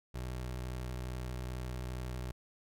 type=tone with vibrato; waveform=25% pulse; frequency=62.4 Hz; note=B1; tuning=19 cents sharp; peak=-34 dBFS; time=0.14-2.32 s; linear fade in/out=10 ms; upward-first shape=triangle; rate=12 Hz; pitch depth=25 cents each way; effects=none